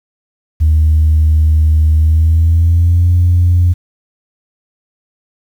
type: tone with pitch glide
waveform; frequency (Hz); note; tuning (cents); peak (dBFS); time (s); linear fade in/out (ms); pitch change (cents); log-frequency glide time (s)
sine; 77.78 to 87.81; D#2 to F2; 0 to +10; -5; 0.6-3.74; 20; +210; 1.96-3.11
effects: tanh soft clip ceiling -3 dBFS + 7-bit